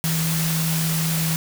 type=tone in noise; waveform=sine; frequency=162 Hz; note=E3; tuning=30 cents flat; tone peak=-21 dBFS; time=0.04-1.36 s; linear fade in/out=0 ms; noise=white; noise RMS=-26 dBFS; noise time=0.04-1.36 s; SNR=+2 dB; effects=none